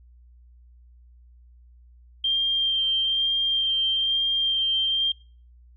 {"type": "tone with vibrato", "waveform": "sine", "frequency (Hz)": 3173, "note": "G7", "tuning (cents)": 20, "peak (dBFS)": -20, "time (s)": [2.24, 5.12], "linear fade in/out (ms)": 5, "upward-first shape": "sine", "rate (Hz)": 1.1, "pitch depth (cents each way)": 14, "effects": ["noise-tail reverb RT60 0.4 s tail -21 dB re dry", "added 60 Hz sine -49 dBFS peak until 5.76 s"]}